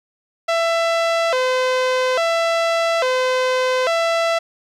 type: tone with vibrato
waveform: sawtooth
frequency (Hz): 584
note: D5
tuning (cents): -10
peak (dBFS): -12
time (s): 0.48-4.39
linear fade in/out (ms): 10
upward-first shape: square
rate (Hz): 0.59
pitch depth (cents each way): 230
effects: low-pass 5000 Hz 12 dB/octave + 9-bit